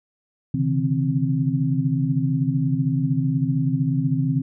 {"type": "tone cluster", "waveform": "sine", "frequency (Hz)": [131.7, 144.5, 160.4, 262.5], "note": ["C3", "D3", "E3", "C4"], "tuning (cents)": [12, -28, -47, 6], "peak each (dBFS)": -24, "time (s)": [0.54, 4.42], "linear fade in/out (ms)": 5, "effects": []}